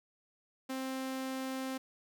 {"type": "tone", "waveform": "sawtooth", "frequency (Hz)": 263.1, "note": "C4", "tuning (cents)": 10, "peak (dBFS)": -32, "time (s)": [0.69, 1.78], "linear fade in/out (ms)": 10, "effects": []}